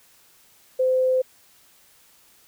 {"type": "tone", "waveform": "sine", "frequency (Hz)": 515, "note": "C5", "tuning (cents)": -28, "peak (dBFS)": -17, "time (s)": [0.79, 1.22], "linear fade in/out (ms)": 10, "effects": ["white hiss -56 dBFS RMS until 2.47 s"]}